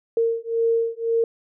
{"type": "beating tone pair", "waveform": "sine", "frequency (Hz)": [458, 459.9], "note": ["A#4", "A#4"], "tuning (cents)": [-31, -23], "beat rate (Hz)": 1.9, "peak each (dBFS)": -22, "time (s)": [0.17, 1.24], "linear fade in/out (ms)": 2, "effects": []}